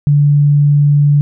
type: tone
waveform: sine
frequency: 145.2 Hz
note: D3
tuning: 19 cents flat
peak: -6 dBFS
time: 0.07-1.21 s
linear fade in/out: 0 ms
effects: none